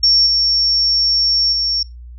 sine tone with level steps, 5480 Hz, F8, 34 cents flat, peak -9 / -12 / -15 dBFS, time 0.03-1.83 s, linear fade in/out 5 ms, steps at 0.26 / 1.52 s, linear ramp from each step 10 ms, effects noise-tail reverb RT60 0.2 s tail -24 dB re dry + added 60 Hz sine -32 dBFS peak until 2.18 s

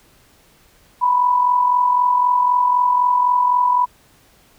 sine tone with amplitude modulation, 987.8 Hz, B5, in tune, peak -10 dBFS, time 1.01-3.86 s, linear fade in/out 20 ms, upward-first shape sine, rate 43.9 Hz, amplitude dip 55%, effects pink hiss -53 dBFS RMS until 4.58 s

